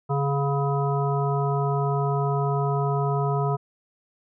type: harmonic tone with a mistuned harmonic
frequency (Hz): 140.8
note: C#3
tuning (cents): +27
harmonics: 1 / 3 / 5 / 7 / 9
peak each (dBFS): -23 / -28 / -30 / -31 / -33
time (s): 0.09-3.57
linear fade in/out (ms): 20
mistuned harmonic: 3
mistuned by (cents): -20
effects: none